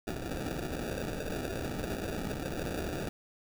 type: noise with sample-and-hold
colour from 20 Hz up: white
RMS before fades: -36 dBFS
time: 0.07-3.09 s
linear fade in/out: 2 ms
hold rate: 1050 Hz
effects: none